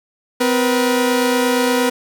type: tone pair together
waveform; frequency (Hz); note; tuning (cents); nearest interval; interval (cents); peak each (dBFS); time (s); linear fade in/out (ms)
sawtooth; 255 / 481.4; C4 / B4; -44 / -44; major seventh; 1100; -13; 0.4-1.9; 10
effects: none